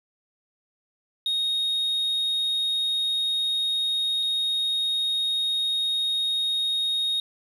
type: tone pair in turn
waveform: sine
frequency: 3731 / 3731 Hz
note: A#7 / A#7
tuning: +1 / +1 cents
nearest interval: unison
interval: 0 cents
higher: neither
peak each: -20 / -20 dBFS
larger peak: neither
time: 1.26-4.23 / 4.23-7.2 s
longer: neither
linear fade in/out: 2 ms
effects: tanh soft clip ceiling -21 dBFS + 9-bit